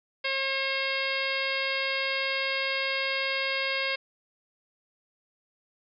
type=harmonic tone; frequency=539 Hz; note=C#5; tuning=49 cents flat; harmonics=1 / 2 / 3 / 4 / 5 / 6 / 7 / 8 / 9; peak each=-34 / -38 / -35 / -31 / -34 / -37 / -39 / -40 / -38 dBFS; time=0.24-3.96 s; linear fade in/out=10 ms; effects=none